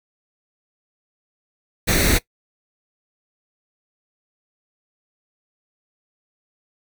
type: noise with comb filter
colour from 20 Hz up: pink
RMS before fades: -17 dBFS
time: 1.87-2.19 s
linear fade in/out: 20 ms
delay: 0.49 ms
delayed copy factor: +0.6
effects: noise-tail reverb RT60 0.1 s tail -19 dB re dry